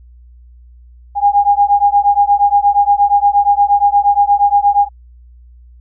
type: beating tone pair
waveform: sine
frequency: 809 / 817.5 Hz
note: G#5 / G#5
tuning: -46 / -28 cents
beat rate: 8.5 Hz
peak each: -11 dBFS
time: 1.15-4.89 s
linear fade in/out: 50 ms
effects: added 60 Hz sine -38 dBFS peak until 5.8 s